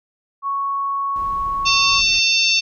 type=tone; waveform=sine; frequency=1108.7 Hz; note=C#6; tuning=in tune; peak=-19 dBFS; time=0.42-2.02 s; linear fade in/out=50 ms
type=noise; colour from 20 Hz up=brown; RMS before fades=-36 dBFS; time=1.16-2.19 s; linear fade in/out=0 ms
type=harmonic tone; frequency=898 Hz; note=A5; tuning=35 cents sharp; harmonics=3 / 4 / 5 / 6 / 7; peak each=-17 / -21 / -20 / -22 / -26 dBFS; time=1.65-2.61 s; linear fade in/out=20 ms
effects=none